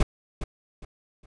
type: noise with echo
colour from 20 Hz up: brown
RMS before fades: -18 dBFS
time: 0-0.03 s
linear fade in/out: 5 ms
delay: 410 ms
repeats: 3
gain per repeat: -11 dB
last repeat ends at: 1.26 s
effects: resampled to 22050 Hz